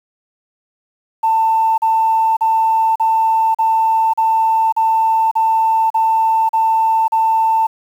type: tone bursts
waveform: sine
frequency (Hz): 892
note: A5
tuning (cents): +23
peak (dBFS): -10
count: 11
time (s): 1.23-7.67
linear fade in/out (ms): 10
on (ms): 550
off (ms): 39
effects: tanh soft clip ceiling -6 dBFS + 7-bit